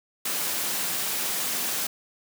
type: high-pass noise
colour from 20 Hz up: white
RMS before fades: -28 dBFS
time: 0.25-1.87 s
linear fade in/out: 5 ms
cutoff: 140 Hz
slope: 48 dB/octave
effects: none